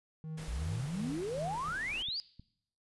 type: tone with tremolo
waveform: triangle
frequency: 157.8 Hz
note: D#3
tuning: 25 cents sharp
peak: -35 dBFS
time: 0.24-1.72 s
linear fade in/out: 0 ms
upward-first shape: triangle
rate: 2.7 Hz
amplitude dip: 85%
type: noise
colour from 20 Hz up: pink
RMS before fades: -48 dBFS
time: 0.37-2.03 s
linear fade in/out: 10 ms
type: exponential sweep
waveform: sine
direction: up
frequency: 52.7 to 4978 Hz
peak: -34 dBFS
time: 0.48-2.2 s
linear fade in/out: 0 ms
type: clicks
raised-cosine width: 5 ms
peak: -38 dBFS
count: 3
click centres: 1.686 / 2.086 / 2.396 s
effects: noise-tail reverb RT60 0.7 s tail -21 dB re dry + resampled to 24000 Hz